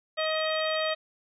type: harmonic tone with a mistuned harmonic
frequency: 629 Hz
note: D#5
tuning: 19 cents sharp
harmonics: 1 / 2 / 3 / 4 / 5 / 6 / 7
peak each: -28 / -34 / -34 / -37 / -37 / -36 / -41 dBFS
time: 0.17-0.95 s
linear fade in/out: 20 ms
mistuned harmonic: 7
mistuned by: -25 cents
effects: none